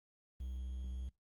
triangle tone with quantisation, 63.7 Hz, C2, 46 cents flat, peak -38 dBFS, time 0.4-1.09 s, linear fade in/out 5 ms, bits 11, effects noise-tail reverb RT60 0.2 s tail -23 dB re dry + Opus 24 kbps

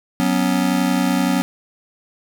square chord, F# suspended fourth, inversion none, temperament just, 185 / 246.7 / 277.5 Hz, F#3 / B3 / C#4, 0 / -2 / +2 cents, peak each -21 dBFS, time 0.2-1.42 s, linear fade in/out 0 ms, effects none

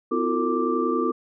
sine tone cluster, 254.1 / 330.5 / 361 / 452.2 / 1175 Hz, B3 / E4 / F#4 / A4 / D6, +49 / +5 / -43 / +47 / +1 cents, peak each -27 dBFS, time 0.11-1.12 s, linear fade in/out 10 ms, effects none

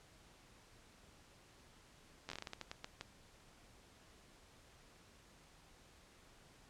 slowing click train, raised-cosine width 0.2 ms, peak -27 dBFS, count 13, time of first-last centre 2.29-3.011 s, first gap 11 ms, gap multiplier 1.28, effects pink hiss -64 dBFS RMS until 6.69 s + low-pass 9000 Hz 12 dB/octave

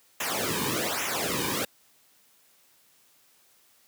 pink noise with flanger, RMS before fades -29 dBFS, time 0.2-1.65 s, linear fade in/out 5 ms, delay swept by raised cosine 0.22 to 1.52 ms, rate 1.2 Hz, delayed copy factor -0.9, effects white hiss -62 dBFS RMS until 3.87 s + high-pass 100 Hz 12 dB/octave

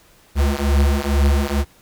square beating tone pair, 69.3 / 71.5 Hz, C#2 / D2, 0 / -46 cents, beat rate 2.2 Hz, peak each -18 dBFS, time 0.35-1.65 s, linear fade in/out 50 ms, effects pink hiss -52 dBFS RMS until 1.81 s

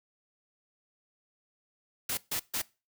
white noise bursts, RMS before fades -32 dBFS, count 3, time 2.09-2.619 s, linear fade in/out 5 ms, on 83 ms, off 140 ms, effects noise-tail reverb RT60 0.3 s tail -22 dB re dry

